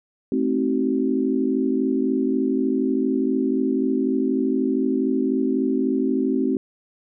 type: chord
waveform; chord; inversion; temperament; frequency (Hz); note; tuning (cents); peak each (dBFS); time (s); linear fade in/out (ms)
sine; A diminished seventh; none; just; 220 / 264 / 316.8 / 380.2; A3 / C4 / Eb4 / Gb4; 0 / +16 / +31 / +47; -26 / -21 / -27 / -25; 0.32-6.57; 2
effects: none